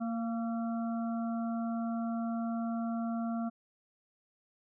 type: harmonic tone with a mistuned harmonic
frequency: 230 Hz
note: A#3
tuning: 23 cents flat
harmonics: 1 / 3 / 5 / 6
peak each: -32 / -40 / -49 / -47 dBFS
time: 0-3.5 s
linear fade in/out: 20 ms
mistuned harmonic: 6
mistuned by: -26 cents
effects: none